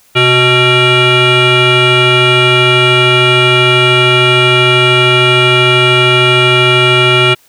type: tone with frequency modulation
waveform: sine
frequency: 1369 Hz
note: F6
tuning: 35 cents flat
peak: -3 dBFS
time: 0.15-7.35 s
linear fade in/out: 20 ms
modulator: 499 Hz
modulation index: 3.5
effects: tanh soft clip ceiling -3 dBFS + white hiss -48 dBFS RMS until 7.48 s